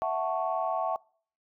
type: chord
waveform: sine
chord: F# minor seventh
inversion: third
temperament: equal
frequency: 659.3 / 740 / 880 / 1108.7 Hz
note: E5 / F#5 / A5 / C#6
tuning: 0 / 0 / 0 / 0 cents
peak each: -30 / -31 / -34 / -33 dBFS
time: 0.02-0.96 s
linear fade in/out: 0 ms
effects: noise-tail reverb RT60 0.5 s tail -25 dB re dry + tanh soft clip ceiling -16 dBFS